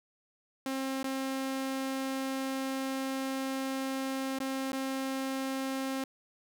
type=tone with dropouts; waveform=sawtooth; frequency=266.8 Hz; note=C4; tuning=34 cents sharp; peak=-28 dBFS; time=0.66-6.04 s; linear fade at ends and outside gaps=2 ms; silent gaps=1.03-1.042 / 4.388-4.402 / 4.72-4.73 s; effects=none